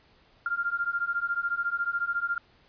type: beating tone pair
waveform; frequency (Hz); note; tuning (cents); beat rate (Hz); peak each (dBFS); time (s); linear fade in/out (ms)
sine; 1389 / 1403; F6 / F6; -10 / +8; 14; -30 / -29; 0.46-2.38; 2
effects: pink hiss -61 dBFS RMS until 2.68 s + resampled to 11025 Hz